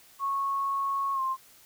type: tone with pitch glide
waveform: sine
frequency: 1101 to 1054.9 Hz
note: C#6 to C6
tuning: -12 to +14 cents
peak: -26 dBFS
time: 0.19-1.37 s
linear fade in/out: 50 ms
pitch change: -74 cents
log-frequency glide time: 1.13-1.21 s
effects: white hiss -56 dBFS RMS until 1.65 s